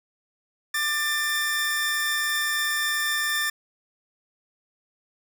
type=tone pair together; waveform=sawtooth; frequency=1190 / 1783 Hz; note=D6 / A6; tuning=+22 / +22 cents; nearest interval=perfect fifth; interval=700 cents; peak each=-29 / -20 dBFS; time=0.74-3.5 s; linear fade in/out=5 ms; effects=none